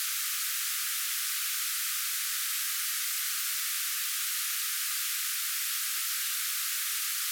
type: band-pass noise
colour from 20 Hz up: white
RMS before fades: -32 dBFS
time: 0-7.31 s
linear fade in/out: 0 ms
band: 1200 to 16000 Hz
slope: 96 dB/octave
effects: none